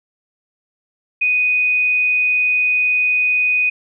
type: tone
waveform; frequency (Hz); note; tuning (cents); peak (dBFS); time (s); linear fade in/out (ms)
sine; 2489; D#7; 0; -13; 1.21-3.7; 10
effects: none